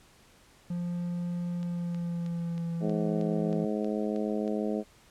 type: tone with pitch glide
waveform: triangle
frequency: 174.61 to 167.01 Hz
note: F3 to E3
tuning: 0 to +23 cents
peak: -28 dBFS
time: 0.7-3.65 s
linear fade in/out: 5 ms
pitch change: -77 cents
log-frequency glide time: 1.57-2.9 s
type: click train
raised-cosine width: 0.2 ms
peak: -32 dBFS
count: 10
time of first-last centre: 1.63-4.478 s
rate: 3.16 Hz
type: harmonic tone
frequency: 106.1 Hz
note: G#2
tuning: 38 cents sharp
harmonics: 2 / 3 / 4 / 5 / 6 / 7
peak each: -31 / -35 / -34 / -37 / -38 / -44 dBFS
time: 2.8-4.84 s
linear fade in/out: 50 ms
effects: pink hiss -59 dBFS RMS until 5.1 s + low-pass 11000 Hz 12 dB/octave